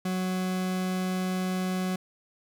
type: tone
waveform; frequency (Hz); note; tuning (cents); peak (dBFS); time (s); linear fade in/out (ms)
40% pulse; 185; F#3; 0; -26; 0.05-1.96; 5
effects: none